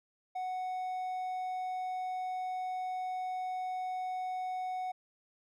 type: tone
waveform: triangle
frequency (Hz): 740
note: F#5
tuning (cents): 0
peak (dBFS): -32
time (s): 0.35-4.92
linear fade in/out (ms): 10
effects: none